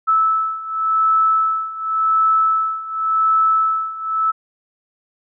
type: beating tone pair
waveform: sine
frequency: 1308 / 1308.9 Hz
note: E6 / E6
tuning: -14 / -13 cents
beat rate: 0.9 Hz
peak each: -19 / -16 dBFS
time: 0.07-4.32 s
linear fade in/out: 20 ms
effects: none